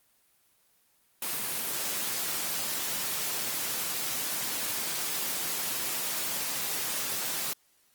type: high-pass noise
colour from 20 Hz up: white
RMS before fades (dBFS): -32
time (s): 1.22-7.53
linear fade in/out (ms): 2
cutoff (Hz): 110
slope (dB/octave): 48
effects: white hiss -67 dBFS RMS until 7.94 s + Opus 24 kbps